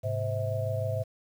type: tone cluster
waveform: sine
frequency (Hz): 105.6 / 132.1 / 521 / 647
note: G#2 / C3 / C5 / E5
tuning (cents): +29 / +17 / -7 / -32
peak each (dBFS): -30 / -37 / -35 / -33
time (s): 0.03-1.04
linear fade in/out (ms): 20
effects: 9-bit